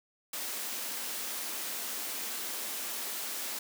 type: high-pass noise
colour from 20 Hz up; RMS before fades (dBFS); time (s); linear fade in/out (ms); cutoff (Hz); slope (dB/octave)
white; -37; 0.33-3.59; 5; 200; 48
effects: none